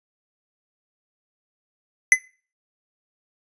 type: tone with exponential decay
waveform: square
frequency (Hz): 2029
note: B6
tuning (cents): +46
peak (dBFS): -6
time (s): 2.12-2.19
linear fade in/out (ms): 1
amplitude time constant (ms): 15
effects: noise-tail reverb RT60 0.4 s tail -23 dB re dry + resampled to 24000 Hz